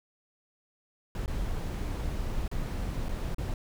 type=noise with dropouts; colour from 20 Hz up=brown; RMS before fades=-32 dBFS; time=1.15-3.54 s; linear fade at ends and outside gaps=1 ms; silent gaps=1.26-1.278 / 2.479-2.514 / 3.086-3.091 / 3.346-3.383 s; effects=none